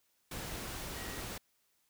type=tone in noise; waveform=sine; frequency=1900 Hz; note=A#6; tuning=33 cents sharp; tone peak=-51 dBFS; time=0.96-1.21 s; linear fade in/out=5 ms; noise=pink; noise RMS=-42 dBFS; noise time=0.31-1.38 s; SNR=-12 dB; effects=white hiss -75 dBFS RMS until 1.89 s